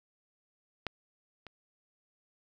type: clicks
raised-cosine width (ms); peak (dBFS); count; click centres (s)
0.3; -17 / -30; 2; 0.867 / 1.467
effects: none